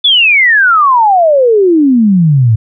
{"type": "exponential sweep", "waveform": "sine", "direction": "down", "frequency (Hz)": [3525, 105.6], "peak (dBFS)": -4, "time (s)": [0.04, 2.56], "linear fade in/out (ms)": 10, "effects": []}